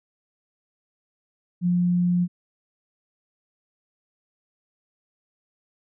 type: tone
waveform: sine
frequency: 176.9 Hz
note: F3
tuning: 23 cents sharp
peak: -18 dBFS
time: 1.61-2.28 s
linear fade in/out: 50 ms
effects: none